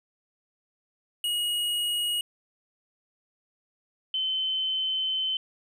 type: tone pair in turn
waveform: square / sine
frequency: 2890 / 3065 Hz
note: F#7 / G7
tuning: -41 / -40 cents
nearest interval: minor second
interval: 101 cents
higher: second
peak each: -26 / -25 dBFS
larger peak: second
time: 1.24-2.21 / 4.14-5.37 s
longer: second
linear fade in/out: 2 ms
effects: none